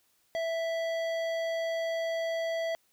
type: tone with hard clipping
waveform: sine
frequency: 659.3 Hz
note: E5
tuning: in tune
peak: -31 dBFS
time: 0.35-2.75 s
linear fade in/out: 0 ms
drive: 13 dB
effects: white hiss -70 dBFS RMS until 2.92 s